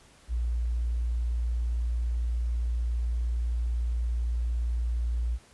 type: tone with tanh clipping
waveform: triangle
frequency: 58.8 Hz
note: A#1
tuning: 16 cents sharp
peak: -25 dBFS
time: 0.28-5.39 s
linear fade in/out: 50 ms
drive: 3 dB
effects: pink hiss -57 dBFS RMS until 5.53 s + resampled to 24000 Hz